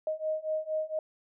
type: beating tone pair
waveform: sine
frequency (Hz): 622.3 / 626.6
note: D#5 / D#5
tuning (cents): 0 / +12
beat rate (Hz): 4.3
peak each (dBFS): -33 / -32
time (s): 0.07-0.99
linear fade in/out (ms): 2
effects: none